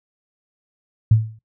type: tone with exponential decay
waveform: sine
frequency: 110.2 Hz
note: A2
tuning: 3 cents sharp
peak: -7 dBFS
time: 1.11-1.39 s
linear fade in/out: 5 ms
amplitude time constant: 59 ms
effects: noise-tail reverb RT60 0.1 s tail -18 dB re dry